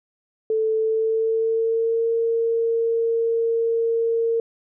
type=tone with pitch glide; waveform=sine; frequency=440 to 458.7 Hz; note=A4 to A#4; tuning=0 to -28 cents; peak=-18 dBFS; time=0.5-4.4 s; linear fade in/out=2 ms; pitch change=+72 cents; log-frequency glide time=0.76-2.08 s; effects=none